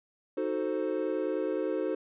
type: chord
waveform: triangle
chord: D# diminished seventh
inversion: none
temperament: equal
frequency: 311.1 / 370 / 440 / 523.3 Hz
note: D#4 / F#4 / A4 / C5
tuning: 0 / 0 / 0 / 0 cents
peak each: -32 dBFS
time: 0.37-1.95 s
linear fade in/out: 5 ms
effects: resampled to 8000 Hz